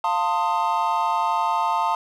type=chord; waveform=triangle; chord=F dominant seventh; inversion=none; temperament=equal with one note detuned; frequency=698.5 / 894.9 / 1046.5 / 1244.5 Hz; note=F5 / A5 / C6 / Eb6; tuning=0 / +29 / 0 / 0 cents; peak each=-26 / -20 / -24 / -26 dBFS; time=0.04-1.95 s; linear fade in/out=2 ms; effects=none